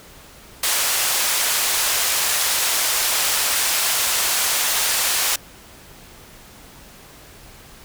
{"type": "band-pass noise", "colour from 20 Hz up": "white", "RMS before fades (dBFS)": -20, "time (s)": [0.63, 5.36], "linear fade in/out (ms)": 5, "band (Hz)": [590, 12000], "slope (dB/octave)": 12, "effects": ["pink hiss -44 dBFS RMS until 7.84 s"]}